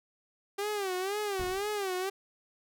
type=tone with vibrato; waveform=sawtooth; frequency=392.5 Hz; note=G4; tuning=2 cents sharp; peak=-27 dBFS; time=0.58-2.1 s; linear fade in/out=10 ms; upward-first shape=sine; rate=2 Hz; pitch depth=130 cents each way
type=noise with exponential decay; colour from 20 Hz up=brown; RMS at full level=-36 dBFS; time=1.39-1.78 s; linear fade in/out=5 ms; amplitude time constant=83 ms
effects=none